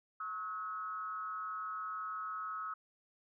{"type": "tone with frequency modulation", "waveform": "sine", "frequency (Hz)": 1282, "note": "E6", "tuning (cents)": -49, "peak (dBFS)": -38, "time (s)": [0.2, 2.74], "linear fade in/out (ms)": 5, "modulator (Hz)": 182, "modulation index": 0.56, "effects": []}